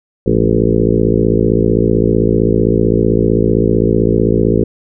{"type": "harmonic tone with a mistuned harmonic", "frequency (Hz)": 55.6, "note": "A1", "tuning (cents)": 19, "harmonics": [1, 2, 3, 4, 5, 6, 7, 8, 9], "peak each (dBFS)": [-20, -17, -18, -18, -19, -18, -16, -17, -22], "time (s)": [0.26, 4.64], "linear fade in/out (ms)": 5, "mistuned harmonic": 3, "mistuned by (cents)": 80, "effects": []}